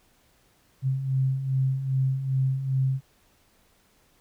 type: beating tone pair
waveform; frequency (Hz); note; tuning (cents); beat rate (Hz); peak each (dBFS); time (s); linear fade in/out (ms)
sine; 130.81 / 133.31; C3 / C3; 0 / +33; 2.5; -30 / -23; 0.82-3.01; 50
effects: pink hiss -63 dBFS RMS until 4.2 s